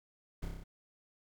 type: noise with echo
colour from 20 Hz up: brown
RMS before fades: -38 dBFS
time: 0.42-0.46 s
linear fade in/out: 10 ms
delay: 30 ms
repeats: 6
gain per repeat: -2 dB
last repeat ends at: 0.64 s
effects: none